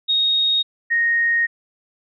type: tone pair in turn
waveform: sine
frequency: 3737 / 1863.1 Hz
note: A#7 / A#6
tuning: +4 / -1 cents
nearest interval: octave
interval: 1205 cents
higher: first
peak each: -15 dBFS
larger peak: neither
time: 0.08-0.63 / 0.9-1.47 s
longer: second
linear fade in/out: 20 ms
effects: none